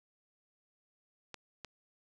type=clicks; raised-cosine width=0.2 ms; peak=-26 dBFS; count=2; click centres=1.343 / 1.647 s; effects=none